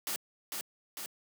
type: noise with echo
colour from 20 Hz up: white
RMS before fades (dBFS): -35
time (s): 0.07-0.16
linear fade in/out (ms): 0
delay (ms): 450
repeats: 2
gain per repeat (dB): -3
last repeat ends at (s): 1.06
effects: high-pass 200 Hz 12 dB/octave